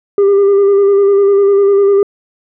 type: tone with vibrato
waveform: sine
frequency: 399.1 Hz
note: G4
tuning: 31 cents sharp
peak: -3 dBFS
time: 0.18-2.03 s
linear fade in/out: 2 ms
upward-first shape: square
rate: 10 Hz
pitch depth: 22 cents each way
effects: tanh soft clip ceiling -5 dBFS